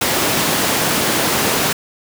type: high-pass noise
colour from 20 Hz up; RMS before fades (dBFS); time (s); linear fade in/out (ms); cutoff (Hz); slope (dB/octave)
pink; -17; 0.01-1.73; 5; 170; 12
effects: none